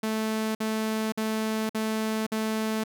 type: tone bursts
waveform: sawtooth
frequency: 218.9 Hz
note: A3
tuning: 9 cents flat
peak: -22 dBFS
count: 5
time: 0.03-2.838 s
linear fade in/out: 5 ms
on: 520 ms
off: 52 ms
effects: none